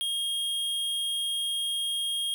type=tone; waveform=square; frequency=3248 Hz; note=G#7; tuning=39 cents flat; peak=-28 dBFS; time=0.01-2.34 s; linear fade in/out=0 ms; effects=none